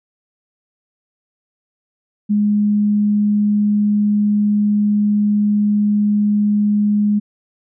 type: tone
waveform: sine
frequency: 207.7 Hz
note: G#3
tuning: in tune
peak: -12 dBFS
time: 2.29-7.2 s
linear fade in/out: 20 ms
effects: none